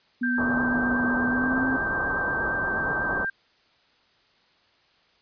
sine tone with pitch glide, 245.5 to 261.6 Hz, B3 to C4, -10 to 0 cents, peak -24 dBFS, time 0.21-1.77 s, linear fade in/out 10 ms, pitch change +110 cents, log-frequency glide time 1.28-1.63 s
sine tone with vibrato, 1568 Hz, G6, in tune, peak -25 dBFS, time 0.23-3.3 s, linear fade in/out 5 ms, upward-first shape triangle, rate 8.3 Hz, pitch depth 22 cents each way
white low-pass noise, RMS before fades -31 dBFS, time 0.38-3.25 s, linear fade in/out 2 ms, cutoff 1300 Hz, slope 96 dB/octave
effects white hiss -62 dBFS RMS until 5.21 s + resampled to 11025 Hz

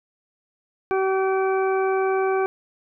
harmonic tone with a mistuned harmonic, 382.4 Hz, G4, 43 cents flat, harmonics 1 / 2 / 3 / 4 / 6, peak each -20 / -26 / -30 / -32 / -36 dBFS, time 0.91-2.46 s, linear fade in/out 0 ms, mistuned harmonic 6, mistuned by +18 cents, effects none

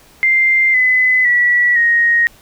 sine tone with pitch steps, 2093 / 2017 / 1943.8 / 1873.3 Hz, C7 / B6 / B6 / A#6, 0 / +36 / -28 / +8 cents, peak -9 dBFS, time 0.23-2.27 s, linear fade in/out 0 ms, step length 510 ms, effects pink hiss -46 dBFS RMS until 2.41 s

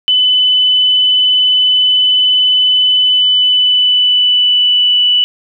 sine tone with pitch glide, 3007 to 2967 Hz, F#7 to F#7, +27 to +4 cents, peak -7 dBFS, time 0.08-5.24 s, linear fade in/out 0 ms, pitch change -23 cents, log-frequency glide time 2.95-5.04 s, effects none

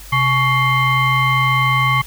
sine tone with frequency modulation, 1118 Hz, C#6, 14 cents sharp, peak -12 dBFS, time 0.12-2.02 s, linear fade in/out 10 ms, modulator 987 Hz, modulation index 1.3, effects added 50 Hz sine -36 dBFS peak until 2.06 s + white hiss -39 dBFS RMS until 2.06 s

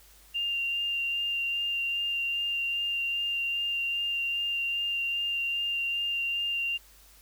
sine tone with vibrato, 2787 Hz, F7, 4 cents flat, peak -27 dBFS, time 0.34-6.78 s, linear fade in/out 20 ms, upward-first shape sine, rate 2.5 Hz, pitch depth 12 cents each way, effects added 50 Hz sine -58 dBFS peak until 7.21 s + white hiss -57 dBFS RMS until 7.21 s

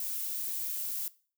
violet noise, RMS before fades -35 dBFS, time 0-1.08 s, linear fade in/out 2 ms, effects noise-tail reverb RT60 0.4 s tail -19 dB re dry

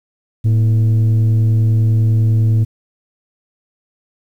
sine tone with frequency modulation, 110 Hz, A2, in tune, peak -7 dBFS, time 0.44-2.65 s, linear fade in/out 20 ms, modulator 130 Hz, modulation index 0.26, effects tanh soft clip ceiling -9 dBFS + 8-bit

